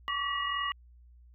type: tone cluster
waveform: sine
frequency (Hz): 1109 / 1152 / 1933 / 2873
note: C#6 / D6 / B6 / F7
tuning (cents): 0 / -34 / -38 / +48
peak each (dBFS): -38 / -33 / -35 / -36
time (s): 0.08-0.72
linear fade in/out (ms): 0
effects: added 60 Hz sine -53 dBFS peak until 1.34 s